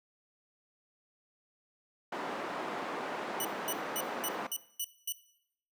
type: band-pass noise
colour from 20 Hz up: white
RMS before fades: -38 dBFS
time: 2.12-4.47 s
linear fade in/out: 5 ms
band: 230 to 1100 Hz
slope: 12 dB/octave
type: tone bursts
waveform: 5% pulse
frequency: 2960 Hz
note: F#7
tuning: in tune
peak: -24 dBFS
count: 7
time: 3.4-5.123 s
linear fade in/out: 2 ms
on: 49 ms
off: 230 ms
effects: noise-tail reverb RT60 0.7 s tail -17 dB re dry + high-pass 150 Hz 12 dB/octave